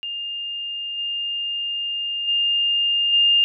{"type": "tone with level steps", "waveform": "sine", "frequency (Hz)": 2813, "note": "F7", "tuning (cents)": 12, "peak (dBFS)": [-26, -23, -17, -13], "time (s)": [0.03, 3.44], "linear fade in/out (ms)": 0, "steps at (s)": [0.97, 2.27, 3.12], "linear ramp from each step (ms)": 20, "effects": []}